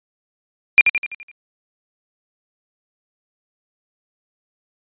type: tone with echo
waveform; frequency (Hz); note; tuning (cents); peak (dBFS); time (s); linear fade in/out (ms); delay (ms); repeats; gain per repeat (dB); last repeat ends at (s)
sine; 2400; D7; +37; -4; 0.78-0.81; 0; 84; 6; -6; 1.314
effects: resampled to 8000 Hz